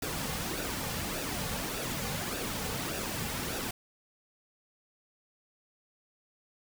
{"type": "noise with flanger", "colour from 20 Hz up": "pink", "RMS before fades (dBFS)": -35, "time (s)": [0.02, 3.71], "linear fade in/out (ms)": 5, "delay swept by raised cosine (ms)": [0.94, 3.14], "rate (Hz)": 1.7, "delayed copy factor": -0.55, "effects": []}